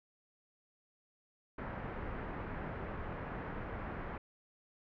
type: low-pass noise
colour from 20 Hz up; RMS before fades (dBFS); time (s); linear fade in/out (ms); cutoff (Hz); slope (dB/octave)
pink; -42; 1.58-4.18; 5; 1900; 24
effects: none